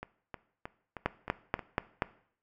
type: two click trains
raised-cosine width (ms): 0.5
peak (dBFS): -24 / -12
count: 6 / 5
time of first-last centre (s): 0.03-1.593 / 1.06-2.022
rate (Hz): 3.2 / 4.16
effects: noise-tail reverb RT60 0.6 s tail -18 dB re dry